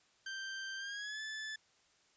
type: tone with pitch glide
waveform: sawtooth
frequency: 1568 to 1739.8 Hz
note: G6 to A6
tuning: 0 to -20 cents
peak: -37 dBFS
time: 0.26-1.56 s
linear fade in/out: 5 ms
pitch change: +180 cents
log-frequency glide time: 0.77-1.21 s
effects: white hiss -70 dBFS RMS until 2.16 s + resampled to 16000 Hz